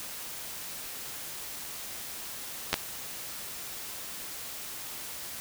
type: clicks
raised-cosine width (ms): 0.2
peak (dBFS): -7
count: 2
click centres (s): 2.73 / 2.741
effects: white hiss -40 dBFS RMS until 5.4 s